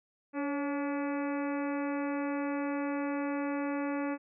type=harmonic tone with a mistuned harmonic; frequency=286 Hz; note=D4; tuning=46 cents flat; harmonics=1 / 2 / 3 / 4 / 5 / 6 / 7 / 8 / 9; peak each=-32 / -38 / -42 / -44 / -46 / -48 / -49 / -50 / -51 dBFS; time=0.33-4.18 s; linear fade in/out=50 ms; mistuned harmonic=2; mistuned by=-46 cents; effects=none